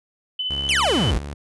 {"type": "tone with tremolo", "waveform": "sine", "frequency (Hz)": 3017, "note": "F#7", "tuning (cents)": 33, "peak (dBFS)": -21, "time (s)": [0.39, 1.11], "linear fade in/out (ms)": 5, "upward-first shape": "triangle", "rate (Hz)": 16, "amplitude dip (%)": 45}
{"type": "tone with pitch glide", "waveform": "sawtooth", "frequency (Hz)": [69.3, 71.83], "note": ["C#2", "D2"], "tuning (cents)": [0, -38], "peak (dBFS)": -26, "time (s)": [0.5, 1.34], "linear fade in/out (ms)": 5, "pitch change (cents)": 62, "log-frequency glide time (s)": [0.72, 1.07]}
{"type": "exponential sweep", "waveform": "40% pulse", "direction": "down", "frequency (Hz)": [3248, 43.87], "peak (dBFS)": -17, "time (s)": [0.69, 1.18], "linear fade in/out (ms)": 0}
{"effects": ["resampled to 24000 Hz"]}